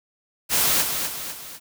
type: noise with echo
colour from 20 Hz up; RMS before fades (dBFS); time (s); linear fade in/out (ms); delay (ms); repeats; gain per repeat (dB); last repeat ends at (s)
white; -20; 0.49-0.85; 50; 250; 3; -6; 1.6
effects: none

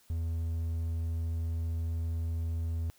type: tone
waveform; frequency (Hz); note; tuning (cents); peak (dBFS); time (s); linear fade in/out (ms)
triangle; 82.4; E2; 0; -28; 0.1-2.9; 0
effects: white hiss -64 dBFS RMS until 2.98 s

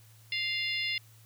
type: harmonic tone with a mistuned harmonic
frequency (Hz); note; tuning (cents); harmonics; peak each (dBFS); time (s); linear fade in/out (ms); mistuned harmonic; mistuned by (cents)
698.5; F5; 0; 3 / 4 / 5 / 6 / 7; -33 / -35 / -37 / -39 / -40; 0.32-0.98; 2; 7; +56
effects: added 111 Hz sine -55 dBFS peak until 1.25 s + white hiss -61 dBFS RMS until 1.25 s

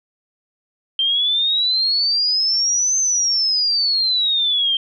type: exponential two-way sweep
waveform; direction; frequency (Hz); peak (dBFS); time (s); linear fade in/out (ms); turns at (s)
sine; up then down; 3136 to 6272 to 3136; -15; 0.99-4.77; 2; 2.98
effects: none

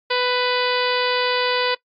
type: harmonic tone with a mistuned harmonic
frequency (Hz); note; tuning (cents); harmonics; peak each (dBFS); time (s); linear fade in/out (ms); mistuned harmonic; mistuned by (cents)
496.7; B4; +10; 1 / 2 / 3 / 4 / 5 / 6 / 7 / 8 / 9 / 10; -22 / -25 / -27 / -28 / -29 / -30 / -30 / -31 / -32 / -32; 0.1-1.75; 10; 10; -46
effects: noise-tail reverb RT60 0.1 s tail -21 dB re dry + AAC 64 kbps

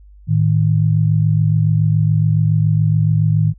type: tone pair together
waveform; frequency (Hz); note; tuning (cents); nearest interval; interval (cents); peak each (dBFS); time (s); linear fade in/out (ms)
sine; 108.45 / 155.56; A2 / D#3; -25 / 0; tritone; 625; -14; 0.27-3.54; 50
effects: added 50 Hz sine -40 dBFS peak until 3.58 s

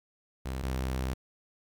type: tone pair in turn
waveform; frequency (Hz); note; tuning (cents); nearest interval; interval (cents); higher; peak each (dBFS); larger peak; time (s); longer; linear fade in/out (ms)
sawtooth; 65.1 / 64.78; C2 / C2; -8 / -17; unison; 9; first; -29 / -26; second; 0.45-0.63 / 0.63-1.14; second; 10
effects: 11-bit

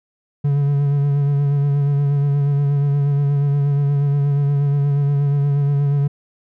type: tone with vibrato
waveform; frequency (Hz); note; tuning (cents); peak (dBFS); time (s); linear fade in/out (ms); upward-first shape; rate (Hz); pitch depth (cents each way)
triangle; 142.2; C#3; +45; -12; 0.44-6.08; 10; sine; 8.4; 28
effects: none

